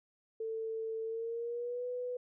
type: tone with pitch glide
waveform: sine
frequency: 446.1 to 495 Hz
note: A4 to B4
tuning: +24 to +4 cents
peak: -35 dBFS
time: 0.4-2.17 s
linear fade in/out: 5 ms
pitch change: +180 cents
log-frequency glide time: 1.04-1.86 s
effects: none